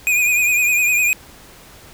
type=tone with vibrato; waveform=square; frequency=2457 Hz; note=D#7; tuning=22 cents flat; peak=-14 dBFS; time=0.07-1.13 s; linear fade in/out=0 ms; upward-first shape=triangle; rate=9.9 Hz; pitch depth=62 cents each way; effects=pink hiss -43 dBFS RMS until 1.93 s

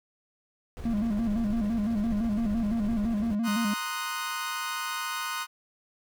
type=noise with tremolo; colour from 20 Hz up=brown; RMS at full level=-36 dBFS; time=0.77-3.35 s; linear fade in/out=0 ms; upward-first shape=square; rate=15 Hz; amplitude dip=25%
type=tone with vibrato; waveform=triangle; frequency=218.3 Hz; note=A3; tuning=13 cents flat; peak=-23 dBFS; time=0.85-3.74 s; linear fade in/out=5 ms; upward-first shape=square; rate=5.9 Hz; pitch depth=100 cents each way
type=chord; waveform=sawtooth; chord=C half-diminished seventh; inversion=third; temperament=equal; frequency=932.3 / 1046.5 / 1244.5 / 1480 Hz; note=Bb5 / C6 / Eb6 / Gb6; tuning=0 / 0 / 0 / 0 cents; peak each=-36 / -33 / -31 / -32 dBFS; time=3.43-5.47 s; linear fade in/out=50 ms
effects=none

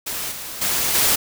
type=noise with level steps; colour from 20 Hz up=white; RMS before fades=-27 / -32 / -21 / -17 dBFS; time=0.06-1.16 s; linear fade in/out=10 ms; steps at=0.31 / 0.61 / 0.94 s; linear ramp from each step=10 ms; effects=none

